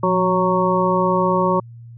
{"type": "harmonic tone with a mistuned harmonic", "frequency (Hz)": 185, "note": "F#3", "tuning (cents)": 0, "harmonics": [1, 2, 3, 5, 6], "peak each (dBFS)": [-21, -21, -21, -21, -21], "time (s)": [0.03, 1.6], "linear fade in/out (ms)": 5, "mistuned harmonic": 1, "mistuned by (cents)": -59, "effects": ["added 117 Hz sine -36 dBFS peak until 1.97 s"]}